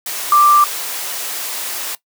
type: tone in noise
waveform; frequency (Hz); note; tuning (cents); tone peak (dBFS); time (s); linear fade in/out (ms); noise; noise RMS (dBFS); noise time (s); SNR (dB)
sine; 1179; D6; +6; -7; 0.32-0.64; 2; white; -24; 0.06-1.95; +14
effects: noise-tail reverb RT60 0.1 s tail -18 dB re dry + high-pass 400 Hz 12 dB/octave